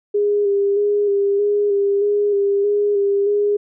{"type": "tone with vibrato", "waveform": "sine", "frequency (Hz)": 405.8, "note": "G#4", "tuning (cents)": -40, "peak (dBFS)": -14, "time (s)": [0.14, 3.57], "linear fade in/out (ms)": 10, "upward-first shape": "square", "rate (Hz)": 1.6, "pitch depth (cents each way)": 24, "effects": []}